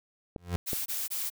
clicks, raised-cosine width 2 ms, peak -21 dBFS, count 2, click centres 0.362 / 0.732 s
30% pulse tone with exponential growth, 88 Hz, F2, 14 cents sharp, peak -22 dBFS, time 0.38-0.56 s, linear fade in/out 0 ms, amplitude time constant 37 ms
blue noise bursts, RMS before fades -33 dBFS, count 3, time 0.66-1.302 s, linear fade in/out 20 ms, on 200 ms, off 21 ms
effects none

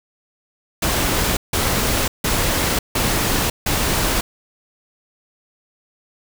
pink noise bursts, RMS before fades -19 dBFS, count 5, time 0.82-4.21 s, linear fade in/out 5 ms, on 550 ms, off 160 ms, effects none

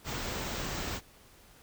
pink band-stop noise, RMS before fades -36 dBFS, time 0.04-1.01 s, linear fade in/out 50 ms, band 8200 to 14000 Hz, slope 96 dB/octave, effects pink hiss -58 dBFS RMS until 1.62 s

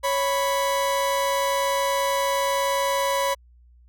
40% pulse tone pair together, 554 / 987.1 Hz, C#5 / B5, -1 / -1 cents, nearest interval minor seventh, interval 1000 cents, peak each -23 dBFS, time 0.03-3.35 s, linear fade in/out 20 ms, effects added 60 Hz sine -50 dBFS peak until 3.88 s

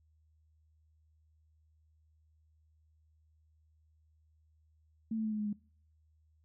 sine tone with pitch steps, 222.8 / 219.6 / 216.5 / 213.4 / 210.3 / 207.3 Hz, A3 / A3 / A3 / G#3 / G#3 / G#3, +22 / -3 / -28 / +47 / +22 / -3 cents, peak -32 dBFS, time 5.11-5.53 s, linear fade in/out 5 ms, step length 70 ms, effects noise-tail reverb RT60 0.5 s tail -23 dB re dry + added 78 Hz sine -66 dBFS peak until 6.44 s

